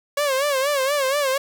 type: tone with vibrato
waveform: sawtooth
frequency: 554.4 Hz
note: C#5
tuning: in tune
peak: -15 dBFS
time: 0.17-1.38 s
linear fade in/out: 5 ms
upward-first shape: sine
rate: 4.2 Hz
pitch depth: 110 cents each way
effects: 9-bit